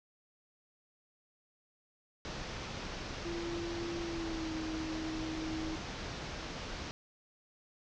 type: low-pass noise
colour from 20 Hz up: pink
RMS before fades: -42 dBFS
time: 2.25-6.91 s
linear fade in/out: 0 ms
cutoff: 6200 Hz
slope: 48 dB/octave
type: tone with pitch glide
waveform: sine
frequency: 340.5 to 317.7 Hz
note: F4 to D#4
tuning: -44 to +36 cents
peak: -37 dBFS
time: 3.25-5.76 s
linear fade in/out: 5 ms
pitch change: -120 cents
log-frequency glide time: 4.02-4.52 s
effects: none